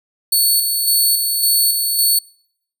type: tone with tremolo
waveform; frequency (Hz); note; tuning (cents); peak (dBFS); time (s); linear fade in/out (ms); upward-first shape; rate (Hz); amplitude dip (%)
10% pulse; 4435; C#8; 0; -5; 0.32-2.19; 5; square; 1.8; 40
effects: noise-tail reverb RT60 0.7 s tail -26 dB re dry